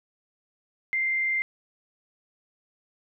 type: tone with frequency modulation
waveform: sine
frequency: 2093 Hz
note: C7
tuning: in tune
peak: -23 dBFS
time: 0.93-1.42 s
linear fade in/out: 0 ms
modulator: 40.5 Hz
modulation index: 0.47
effects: none